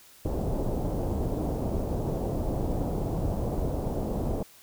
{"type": "low-pass noise", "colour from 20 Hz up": "pink", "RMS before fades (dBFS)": -29, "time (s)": [0.25, 4.43], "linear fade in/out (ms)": 5, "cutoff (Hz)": 720, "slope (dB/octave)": 24, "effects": ["white hiss -54 dBFS RMS until 4.62 s"]}